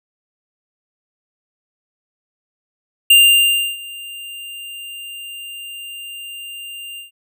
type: tone with ADSR envelope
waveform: square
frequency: 2794 Hz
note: F7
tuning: in tune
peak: -6 dBFS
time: 3.1-7.11 s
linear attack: 6 ms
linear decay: 660 ms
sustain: -24 dB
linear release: 130 ms
effects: none